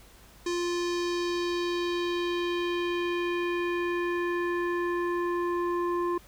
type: tone with low-pass filter sweep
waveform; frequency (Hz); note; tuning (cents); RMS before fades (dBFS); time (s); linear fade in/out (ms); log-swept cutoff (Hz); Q
square; 349.2; F4; 0; -29; 0.46-6.18; 5; 6300 to 1100; 2
effects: added 50 Hz sine -56 dBFS peak until 6.27 s + pink hiss -55 dBFS RMS until 6.27 s